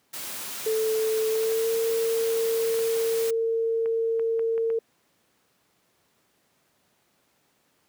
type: noise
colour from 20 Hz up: white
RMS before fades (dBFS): -35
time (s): 0.13-3.31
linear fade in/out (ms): 10
type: tone with pitch glide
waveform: sine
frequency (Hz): 440 to 454.5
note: A4 to A#4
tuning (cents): 0 to -44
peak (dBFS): -22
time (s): 0.66-4.79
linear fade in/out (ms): 5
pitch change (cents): +56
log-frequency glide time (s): 1.28-1.72
type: clicks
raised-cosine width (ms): 0.5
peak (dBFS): -27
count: 12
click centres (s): 1.355 / 1.433 / 1.52 / 2.212 / 2.303 / 2.743 / 2.79 / 3.859 / 4.196 / 4.394 / 4.579 / 4.702
effects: pink hiss -67 dBFS RMS until 7.88 s + high-pass 150 Hz 12 dB/octave